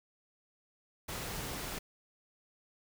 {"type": "noise", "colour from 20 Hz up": "pink", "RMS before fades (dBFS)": -40, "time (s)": [1.08, 1.79], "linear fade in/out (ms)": 10, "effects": []}